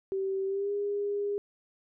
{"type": "tone with pitch glide", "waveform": "sine", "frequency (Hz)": [386.2, 407], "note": ["G4", "G#4"], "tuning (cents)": [-26, -35], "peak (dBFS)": -28, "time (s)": [0.12, 1.38], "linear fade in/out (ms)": 0, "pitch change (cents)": 91, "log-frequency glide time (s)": [0.46, 0.72], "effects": []}